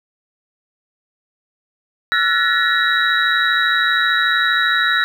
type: tone cluster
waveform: sine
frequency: 1353 / 1466 / 1734 / 1889 / 3866 Hz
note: E6 / F#6 / A6 / A#6 / B7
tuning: +45 / -16 / -26 / +22 / -38 cents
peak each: -20 dBFS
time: 2.12-5.04 s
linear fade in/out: 0 ms
effects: 7-bit